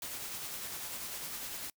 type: noise with tremolo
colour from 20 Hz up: white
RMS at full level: -40 dBFS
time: 0.02-1.7 s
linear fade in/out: 2 ms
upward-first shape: sine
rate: 10 Hz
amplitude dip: 30%
effects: noise-tail reverb RT60 0.1 s tail -26 dB re dry